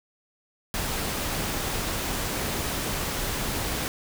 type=noise; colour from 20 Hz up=pink; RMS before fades=-29 dBFS; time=0.74-3.88 s; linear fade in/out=0 ms; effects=none